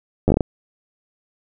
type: slowing click train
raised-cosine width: 2 ms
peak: -3 dBFS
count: 7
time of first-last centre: 0.28-0.408 s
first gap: 10 ms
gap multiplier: 1.3
effects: none